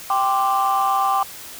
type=chord; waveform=sine; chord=G suspended fourth; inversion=none; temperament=equal; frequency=784 / 1046.5 / 1174.7 Hz; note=G5 / C6 / D6; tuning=0 / 0 / 0 cents; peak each=-18 / -22 / -19 dBFS; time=0.1-1.23 s; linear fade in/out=2 ms; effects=tanh soft clip ceiling -11 dBFS + white hiss -37 dBFS RMS until 1.59 s